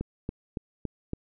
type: click train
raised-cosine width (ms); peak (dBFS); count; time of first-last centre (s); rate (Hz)
3; -18; 5; 0.01-1.134; 3.56
effects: none